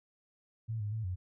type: tone with pitch steps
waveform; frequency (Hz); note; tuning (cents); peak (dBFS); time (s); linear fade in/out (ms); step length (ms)
sine; 112.1 / 104 / 110.7 / 91.3; A2 / G#2 / A2 / F#2; +33 / +3 / +11 / -23; -33; 0.68-1.16; 20; 120
effects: none